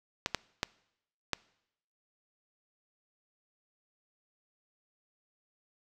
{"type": "clicks", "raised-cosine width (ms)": 0.2, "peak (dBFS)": -11, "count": 4, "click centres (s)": [0.261, 0.347, 0.631, 1.333], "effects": ["noise-tail reverb RT60 0.8 s tail -23 dB re dry"]}